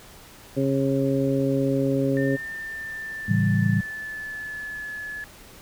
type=harmonic tone; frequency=136.1 Hz; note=C#3; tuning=31 cents flat; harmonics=1 / 2 / 3 / 4; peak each=-26 / -23 / -27 / -27 dBFS; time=0.56-2.37 s; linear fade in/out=20 ms
type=tone with pitch glide; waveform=sine; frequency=1800 to 1712.8 Hz; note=A6 to A6; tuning=+39 to -47 cents; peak=-31 dBFS; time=2.17-5.24 s; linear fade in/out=0 ms; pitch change=-86 cents; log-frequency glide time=2.36-4.92 s
type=chord; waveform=sine; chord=A dominant seventh; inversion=none; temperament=equal; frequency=110 / 138.59 / 164.81 / 196 Hz; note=A2 / C#3 / E3 / G3; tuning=0 / 0 / 0 / 0 cents; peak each=-22 / -26 / -25 / -23 dBFS; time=3.28-3.81 s; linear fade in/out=10 ms
effects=pink hiss -47 dBFS RMS until 5.61 s